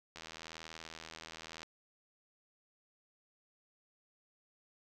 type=click train; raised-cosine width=0.2 ms; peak=-29 dBFS; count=120; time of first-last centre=0.16-1.631 s; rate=80.9 Hz; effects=none